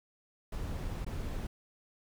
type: noise with dropouts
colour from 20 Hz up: brown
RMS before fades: -37 dBFS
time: 0.52-1.47 s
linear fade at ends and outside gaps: 5 ms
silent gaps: 1.048-1.064 s
effects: none